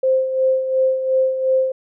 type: tone with tremolo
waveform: sine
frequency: 523.3 Hz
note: C5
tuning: in tune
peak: -12 dBFS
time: 0.03-1.72 s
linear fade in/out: 5 ms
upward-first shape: sine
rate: 2.8 Hz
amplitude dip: 60%
effects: none